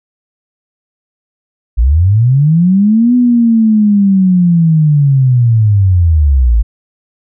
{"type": "linear two-way sweep", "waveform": "sine", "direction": "up then down", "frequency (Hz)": [51.91, 249, 51.91], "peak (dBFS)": -5, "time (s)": [1.77, 6.63], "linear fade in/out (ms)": 20, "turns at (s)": 3.15, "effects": []}